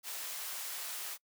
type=high-pass noise; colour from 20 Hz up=white; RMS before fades=-41 dBFS; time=0.03-1.18 s; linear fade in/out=50 ms; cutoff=660 Hz; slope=12 dB/octave; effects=noise-tail reverb RT60 0.1 s tail -25 dB re dry